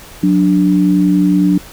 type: tone pair together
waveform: sine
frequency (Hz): 182.89 / 293.7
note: F#3 / D4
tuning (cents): -20 / 0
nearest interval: minor sixth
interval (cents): 820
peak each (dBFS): -11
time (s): 0.23-1.58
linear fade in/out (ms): 5
effects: pink hiss -36 dBFS RMS until 1.72 s